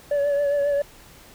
sine tone with vibrato, 572 Hz, D5, 46 cents flat, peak -16 dBFS, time 0.11-0.82 s, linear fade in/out 5 ms, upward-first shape triangle, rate 7.4 Hz, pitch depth 38 cents each way, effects tanh soft clip ceiling -18 dBFS + pink hiss -48 dBFS RMS until 1.34 s

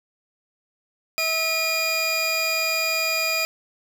25% pulse tone pair together, 645.5 / 2437 Hz, E5 / D#7, -37 / -37 cents, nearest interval octave + major seventh, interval 2300 cents, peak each -24 / -18 dBFS, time 1.18-3.45 s, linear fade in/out 0 ms, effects none

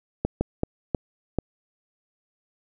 slowing click train, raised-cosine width 2 ms, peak -9 dBFS, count 5, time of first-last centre 0.25-1.387 s, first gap 160 ms, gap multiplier 1.4, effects none

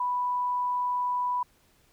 sine tone, 987.8 Hz, B5, in tune, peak -25 dBFS, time 0-1.43 s, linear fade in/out 5 ms, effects pink hiss -64 dBFS RMS until 1.92 s

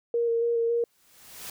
sine tone with vibrato, 466.2 Hz, A#4, in tune, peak -22 dBFS, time 0.14-0.84 s, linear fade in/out 2 ms, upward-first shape square, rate 3.6 Hz, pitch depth 14 cents each way
white noise with exponential growth, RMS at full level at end -37 dBFS, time 0.76-1.5 s, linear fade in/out 2 ms, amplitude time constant 160 ms
effects none

